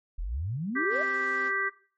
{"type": "exponential sweep", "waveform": "sine", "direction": "up", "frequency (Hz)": [37, 657], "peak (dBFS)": -29, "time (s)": [0.18, 1.03], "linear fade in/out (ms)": 10}
{"type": "harmonic tone", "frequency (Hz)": 392, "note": "G4", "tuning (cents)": 0, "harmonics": [1, 3, 4, 5], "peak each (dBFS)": [-37, -33, -30, -29], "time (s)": [0.75, 1.7], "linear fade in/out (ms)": 20}
{"type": "tone", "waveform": "sawtooth", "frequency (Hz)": 261.6, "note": "C4", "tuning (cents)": 0, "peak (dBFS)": -37, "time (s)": [0.89, 1.52], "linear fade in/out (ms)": 50}
{"effects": ["noise-tail reverb RT60 0.4 s tail -17 dB re dry", "MP3 32 kbps"]}